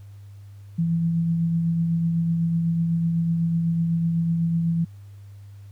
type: tone with tremolo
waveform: sine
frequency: 166.8 Hz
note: E3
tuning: 21 cents sharp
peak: -18 dBFS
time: 0.78-4.85 s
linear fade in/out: 10 ms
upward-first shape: triangle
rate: 8 Hz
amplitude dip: 30%
effects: added 100 Hz sine -40 dBFS peak until 5.71 s + pink hiss -62 dBFS RMS until 5.71 s